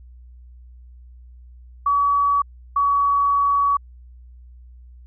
sine tone pair in turn, 1137 / 1131 Hz, C#6 / C#6, +44 / +34 cents, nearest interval unison, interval 10 cents, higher first, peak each -15 dBFS, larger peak neither, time 1.86-2.42 / 2.76-3.77 s, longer second, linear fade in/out 5 ms, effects added 61 Hz sine -41 dBFS peak until 5.06 s

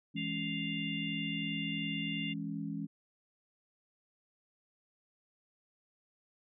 sine chord, C# minor, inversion first, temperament equal, 164.81 / 207.7 / 277.2 Hz, E3 / G#3 / C#4, 0 / 0 / 0 cents, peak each -40 dBFS, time 0.14-2.87 s, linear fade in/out 20 ms
harmonic tone, 698.5 Hz, F5, in tune, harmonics 3 / 4 / 5, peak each -43 / -39 / -47 dBFS, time 0.16-2.34 s, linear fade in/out 20 ms
effects none

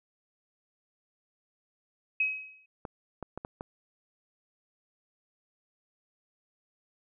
sine tone with exponential decay, 2546 Hz, D#7, 39 cents sharp, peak -22 dBFS, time 2.2-2.66 s, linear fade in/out 5 ms, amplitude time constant 100 ms
clicks, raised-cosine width 1 ms, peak -23 dBFS, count 5, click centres 2.852 / 3.227 / 3.376 / 3.449 / 3.609 s
effects none

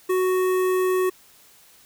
square tone with notch filter, 370.4 Hz, F#4, 2 cents sharp, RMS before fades -21 dBFS, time 0.09-1.1 s, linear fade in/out 10 ms, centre 4500 Hz, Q 0.61, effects white hiss -53 dBFS RMS until 1.85 s

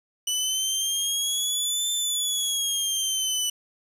20% pulse linear two-way sweep, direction up then down, 2968 to 3551 to 2968 Hz, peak -18 dBFS, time 0.27-3.5 s, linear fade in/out 5 ms, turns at 1.91 s, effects 8-bit

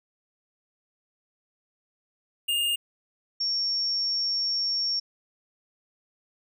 square / sine tone pair in turn, 2826 / 5497 Hz, F7 / F8, +20 / -28 cents, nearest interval octave, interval 1152 cents, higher second, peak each -24 dBFS, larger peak neither, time 2.48-2.76 / 3.4-5 s, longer second, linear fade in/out 10 ms, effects none

